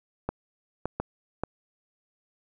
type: clicks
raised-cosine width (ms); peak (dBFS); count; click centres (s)
1; -14; 4; 0.29 / 0.856 / 1 / 1.436
effects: none